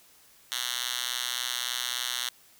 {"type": "tone with high-pass filter", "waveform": "5% pulse", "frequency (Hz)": 123.47, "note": "B2", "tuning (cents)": 0, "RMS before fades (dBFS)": -32, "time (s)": [0.52, 2.29], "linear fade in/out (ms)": 0, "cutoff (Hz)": 2800, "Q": 1.4, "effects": ["white hiss -58 dBFS RMS until 2.59 s"]}